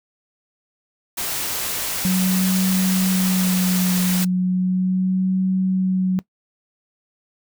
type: noise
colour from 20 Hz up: white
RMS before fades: -25 dBFS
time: 1.17-4.25 s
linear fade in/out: 10 ms
type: tone with vibrato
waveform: sine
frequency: 185 Hz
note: F#3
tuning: in tune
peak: -16 dBFS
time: 2.05-6.19 s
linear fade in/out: 0 ms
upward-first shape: sine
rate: 0.36 Hz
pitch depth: 24 cents each way
effects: noise-tail reverb RT60 0.1 s tail -20 dB re dry